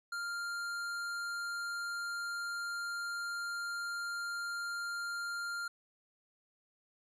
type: tone with hard clipping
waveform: triangle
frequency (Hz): 1396.9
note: F6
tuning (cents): 0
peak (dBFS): -38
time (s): 0.12-5.68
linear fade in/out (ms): 5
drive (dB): 16
effects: none